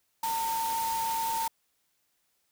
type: tone in noise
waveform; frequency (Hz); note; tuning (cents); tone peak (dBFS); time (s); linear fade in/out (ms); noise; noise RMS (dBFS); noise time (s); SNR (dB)
sine; 907; A#5; -48; -28; 0.23-1.48; 5; white; -37; 0.23-1.48; +6
effects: white hiss -74 dBFS RMS until 2.51 s